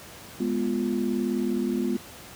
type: chord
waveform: sine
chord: F diminished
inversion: first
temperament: equal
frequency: 207.7 / 246.9 / 349.2 Hz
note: Ab3 / Cb4 / F4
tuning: 0 / 0 / 0 cents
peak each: -28 / -27 / -29 dBFS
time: 0.4-1.97 s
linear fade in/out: 5 ms
effects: pink hiss -44 dBFS RMS until 2.35 s + high-pass 80 Hz 12 dB/octave